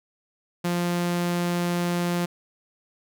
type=tone; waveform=sawtooth; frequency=174.61 Hz; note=F3; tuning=in tune; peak=-19 dBFS; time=0.64-2.26 s; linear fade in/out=10 ms; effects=none